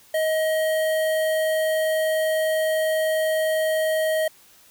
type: tone with notch filter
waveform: square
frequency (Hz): 631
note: D#5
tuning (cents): +24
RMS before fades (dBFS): -22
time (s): 0.14-4.28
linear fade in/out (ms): 5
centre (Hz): 5300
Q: 1.2
effects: white hiss -53 dBFS RMS until 4.7 s